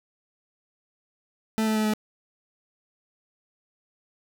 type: tone with pitch steps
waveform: 40% pulse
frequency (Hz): 220 / 218 / 216 / 214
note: A3 / A3 / A3 / A3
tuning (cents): 0 / -16 / -32 / -48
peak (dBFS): -21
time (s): 1.58-1.936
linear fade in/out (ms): 0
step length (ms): 89
effects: none